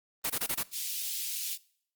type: noise bursts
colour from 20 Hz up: white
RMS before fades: -30 dBFS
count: 5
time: 0.24-0.632 s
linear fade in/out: 10 ms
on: 60 ms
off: 23 ms
type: high-pass noise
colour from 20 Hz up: white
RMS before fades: -35 dBFS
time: 0.71-1.58 s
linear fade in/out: 50 ms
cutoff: 2700 Hz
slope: 24 dB/octave
effects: noise-tail reverb RT60 0.6 s tail -22 dB re dry + Opus 32 kbps